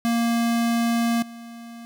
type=tone with level steps; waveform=square; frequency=233.1 Hz; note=A#3; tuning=in tune; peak=-20 / -38 dBFS; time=0.05-1.85 s; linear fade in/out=0 ms; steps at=1.22 s; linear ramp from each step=5 ms; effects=none